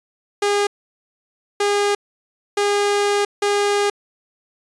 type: tone bursts at uneven times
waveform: sawtooth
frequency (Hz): 407.7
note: G#4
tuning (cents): -32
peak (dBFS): -12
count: 4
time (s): 0.42-0.67 / 1.6-1.95 / 2.57-3.25 / 3.42-3.9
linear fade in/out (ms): 5
effects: resampled to 22050 Hz